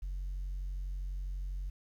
sine tone, 46.11 Hz, F#1, 5 cents flat, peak -33 dBFS, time 0.02-1.7 s, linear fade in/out 10 ms, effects tanh soft clip ceiling -33 dBFS + 11-bit

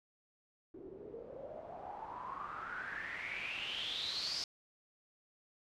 white noise with low-pass filter sweep, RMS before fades -43 dBFS, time 0.74-4.44 s, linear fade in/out 2 ms, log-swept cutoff 340 to 5100 Hz, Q 9.1, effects none

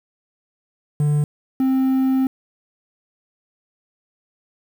triangle tone pair in turn, 147.8 / 263.3 Hz, D3 / C4, +11 / +11 cents, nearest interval minor seventh, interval 1000 cents, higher second, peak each -13 dBFS, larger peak neither, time 1-1.24 / 1.6-2.27 s, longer second, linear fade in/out 2 ms, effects 7-bit

